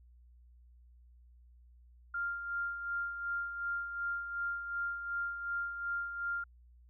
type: tone with tremolo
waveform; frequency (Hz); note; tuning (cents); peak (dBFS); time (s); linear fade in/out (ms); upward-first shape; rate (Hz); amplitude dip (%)
sine; 1396.9; F6; 0; -32; 2.14-6.44; 5; sine; 2.7; 55
effects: added 60 Hz sine -57 dBFS peak until 6.89 s